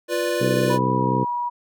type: chord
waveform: square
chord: B diminished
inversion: second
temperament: equal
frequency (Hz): 349.2 / 493.9 / 587.3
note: F4 / B4 / D5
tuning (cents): 0 / 0 / 0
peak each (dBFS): -26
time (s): 0.08-0.79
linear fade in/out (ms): 50
type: harmonic tone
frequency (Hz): 63.9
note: C2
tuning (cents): -40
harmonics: 2 / 3 / 4 / 5 / 6 / 7 / 8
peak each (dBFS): -24 / -26 / -27 / -28 / -29 / -29 / -30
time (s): 0.4-1.25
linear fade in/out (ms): 20
type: tone with pitch glide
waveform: sine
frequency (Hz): 981 to 965.8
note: B5 to B5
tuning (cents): -12 to -39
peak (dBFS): -22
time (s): 0.69-1.5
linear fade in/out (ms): 20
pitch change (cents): -27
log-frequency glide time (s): 0.95-1.04
effects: none